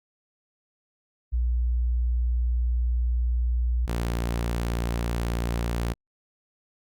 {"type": "tone pair in turn", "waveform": ["sine", "sawtooth"], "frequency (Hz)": [60, 58.33], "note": ["B1", "A#1"], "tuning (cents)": [-49, 2], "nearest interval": "unison", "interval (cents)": 49, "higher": "first", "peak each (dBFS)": -21, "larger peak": "neither", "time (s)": [[1.32, 3.87], [3.87, 5.94]], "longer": "first", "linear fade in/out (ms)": 20, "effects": ["Opus 48 kbps"]}